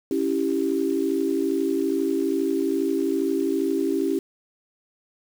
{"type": "chord", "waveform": "sine", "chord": "C# diminished", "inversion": "none", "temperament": "equal", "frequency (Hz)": [277.2, 329.6, 392], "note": ["C#4", "E4", "G4"], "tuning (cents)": [0, 0, 0], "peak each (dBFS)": -25, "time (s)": [0.11, 4.19], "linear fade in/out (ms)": 2, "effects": ["7-bit"]}